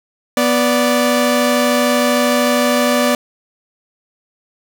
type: tone pair together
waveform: sawtooth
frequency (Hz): 245.7 / 584.4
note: B3 / D5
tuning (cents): -9 / -9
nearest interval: octave + minor third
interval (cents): 1500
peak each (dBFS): -11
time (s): 0.37-3.15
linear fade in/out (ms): 2
effects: none